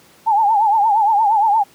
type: tone with vibrato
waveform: sine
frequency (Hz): 853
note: G#5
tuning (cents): +46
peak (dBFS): -11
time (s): 0.26-1.64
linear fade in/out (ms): 20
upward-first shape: triangle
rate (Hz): 8.6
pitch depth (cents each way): 140
effects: pink hiss -49 dBFS RMS until 1.74 s + high-pass 150 Hz 12 dB/octave